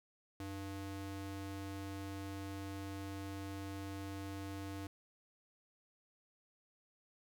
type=ring-modulated tone; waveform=square; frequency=196 Hz; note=G3; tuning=in tune; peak=-40 dBFS; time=0.4-4.87 s; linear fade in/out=2 ms; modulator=104 Hz; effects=none